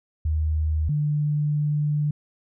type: tone pair in turn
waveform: sine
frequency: 77.78 / 148.54 Hz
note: D#2 / D3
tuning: 0 / +20 cents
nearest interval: major seventh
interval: 1120 cents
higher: second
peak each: -20 dBFS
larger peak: neither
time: 0.25-0.89 / 0.89-2.11 s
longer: second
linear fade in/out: 5 ms
effects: none